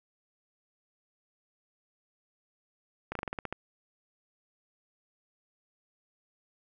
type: slowing click train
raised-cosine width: 0.5 ms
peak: -19 dBFS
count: 9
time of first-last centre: 3.12-3.526 s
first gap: 33 ms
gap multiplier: 1.12
effects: none